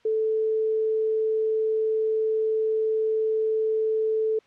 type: tone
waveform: sine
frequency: 438.5 Hz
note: A4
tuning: 6 cents flat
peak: -21 dBFS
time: 0.05-4.39 s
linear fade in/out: 5 ms
effects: white hiss -60 dBFS RMS until 4.46 s + low-pass 3000 Hz 12 dB/octave